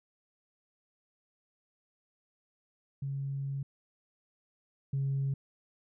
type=tone pair in turn; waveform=sine; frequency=138 / 137.05 Hz; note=C#3 / C#3; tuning=-7 / -19 cents; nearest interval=unison; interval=12 cents; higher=first; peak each=-32 / -27 dBFS; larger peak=second; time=3.02-3.63 / 4.93-5.34 s; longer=first; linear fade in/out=5 ms; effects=tanh soft clip ceiling -25 dBFS